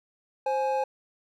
triangle tone pair together, 527.3 / 837 Hz, C5 / G#5, +13 / +13 cents, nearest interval minor sixth, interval 800 cents, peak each -25 dBFS, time 0.46-0.84 s, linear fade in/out 5 ms, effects none

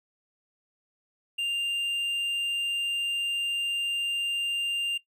triangle tone, 2794 Hz, F7, in tune, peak -24 dBFS, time 1.38-4.98 s, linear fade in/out 10 ms, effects noise-tail reverb RT60 0.1 s tail -17 dB re dry

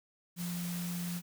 sine tone in noise, 174.61 Hz, F3, in tune, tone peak -35 dBFS, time 0.36-1.22 s, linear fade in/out 50 ms, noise white, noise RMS -44 dBFS, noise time 0.36-1.22 s, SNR +6 dB, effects none

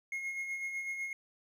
triangle tone with tremolo, 2155 Hz, C#7, 49 cents flat, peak -32 dBFS, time 0.12-1.13 s, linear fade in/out 2 ms, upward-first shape sine, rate 8 Hz, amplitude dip 45%, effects none

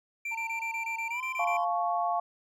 triangle tone bursts, 2355 Hz, D7, 4 cents sharp, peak -30 dBFS, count 11, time 0.25-1.57 s, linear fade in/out 5 ms, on 100 ms, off 22 ms
triangle tone with pitch glide, 903 to 1031.3 Hz, A5 to C6, +45 to -25 cents, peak -34 dBFS, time 0.31-1.65 s, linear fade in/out 10 ms, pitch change +230 cents, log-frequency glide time 1.08-1.22 s
sine chord, F augmented, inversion none, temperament equal with one note detuned, 698.5 / 866.4 / 1108.7 Hz, F5 / A5 / C#6, 0 / -27 / 0 cents, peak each -28 / -33 / -32 dBFS, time 1.39-2.2 s, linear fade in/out 5 ms
effects none

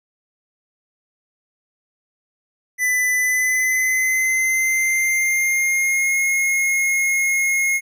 square tone with pitch glide, 1999 to 2155 Hz, B6 to C#7, +20 to -49 cents, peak -17 dBFS, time 2.78-7.81 s, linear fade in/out 50 ms, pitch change +131 cents, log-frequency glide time 3.16-6.19 s, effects none

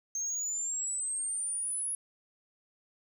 sine exponential sweep, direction up, 6350 to 10548 Hz, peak -29 dBFS, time 0.15-1.95 s, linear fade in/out 2 ms, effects tanh soft clip ceiling -30 dBFS + 11-bit

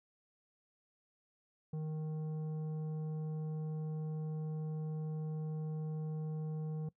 triangle tone with tanh clipping, 155.56 Hz, D#3, in tune, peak -38 dBFS, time 1.73-6.89 s, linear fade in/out 5 ms, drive 13 dB, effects noise-tail reverb RT60 0.1 s tail -21 dB re dry

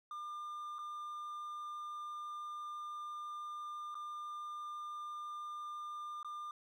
triangle tone with dropouts, 1201 Hz, D6, 38 cents sharp, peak -40 dBFS, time 0.11-6.51 s, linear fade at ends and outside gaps 2 ms, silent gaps 0.785-0.789 / 3.945-3.952 / 6.23-6.246 s, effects none

